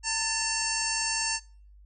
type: harmonic tone with a mistuned harmonic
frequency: 905 Hz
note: A5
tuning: 48 cents sharp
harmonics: 1 / 2 / 3 / 5 / 6 / 7 / 8 / 9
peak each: -35 / -35 / -35 / -35 / -35 / -35 / -35 / -35 dBFS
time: 0.03-1.4 s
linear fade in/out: 50 ms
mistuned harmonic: 2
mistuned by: -54 cents
effects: noise-tail reverb RT60 0.5 s tail -25 dB re dry + added 50 Hz sine -50 dBFS peak until 1.85 s